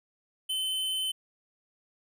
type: tone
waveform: square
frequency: 3058 Hz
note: G7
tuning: 44 cents flat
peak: -29 dBFS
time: 0.49-1.12 s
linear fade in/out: 10 ms
effects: none